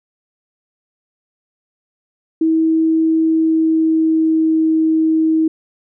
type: tone with pitch glide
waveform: sine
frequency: 321.8 to 318.7 Hz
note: E4 to D#4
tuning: -42 to +42 cents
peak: -11 dBFS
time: 2.41-5.48 s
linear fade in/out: 5 ms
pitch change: -16 cents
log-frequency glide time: 3.14-4.71 s
effects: none